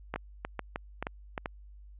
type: two click trains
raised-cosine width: 0.5 ms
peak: -18 / -18 dBFS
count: 4 / 5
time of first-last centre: 0.16-1.459 / 0.14-1.378 s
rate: 2.31 / 3.23 Hz
effects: added 50 Hz sine -48 dBFS peak until 1.99 s + resampled to 8000 Hz